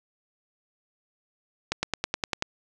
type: accelerating click train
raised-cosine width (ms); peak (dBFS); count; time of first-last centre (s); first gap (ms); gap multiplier
0.2; -8; 8; 1.72-2.424; 110; 0.97
effects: resampled to 24000 Hz + 8-bit